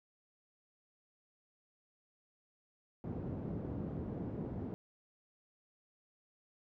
pink band-pass noise, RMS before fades -41 dBFS, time 3.04-4.74 s, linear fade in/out 0 ms, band 100 to 350 Hz, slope 12 dB/octave, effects none

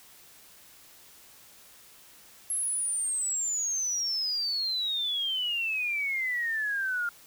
sine exponential sweep, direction down, 11175 to 1396.9 Hz, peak -27 dBFS, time 2.5-7.09 s, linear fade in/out 2 ms, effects white hiss -54 dBFS RMS until 7.26 s

